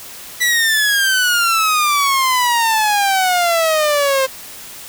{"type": "exponential sweep", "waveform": "sawtooth", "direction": "down", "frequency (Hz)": [1975.5, 523.3], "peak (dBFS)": -9, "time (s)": [0.4, 4.27], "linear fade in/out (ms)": 20, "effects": ["white hiss -34 dBFS RMS until 4.88 s"]}